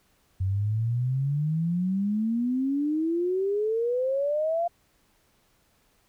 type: exponential sweep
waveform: sine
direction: up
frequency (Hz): 92.5 to 698.5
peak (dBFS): -23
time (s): 0.4-4.68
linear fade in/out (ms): 10
effects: pink hiss -66 dBFS RMS until 6.08 s